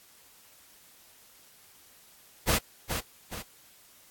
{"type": "noise with echo", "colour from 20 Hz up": "pink", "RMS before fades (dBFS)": -24, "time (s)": [2.47, 2.59], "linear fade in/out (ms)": 20, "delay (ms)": 420, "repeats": 2, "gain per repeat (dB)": -7, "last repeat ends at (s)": 3.43, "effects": ["white hiss -57 dBFS RMS until 4.1 s", "AAC 64 kbps"]}